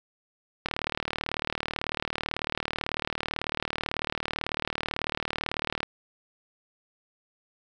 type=click train; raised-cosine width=0.3 ms; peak=-12 dBFS; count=198; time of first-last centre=0.66-5.831 s; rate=38.1 Hz; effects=none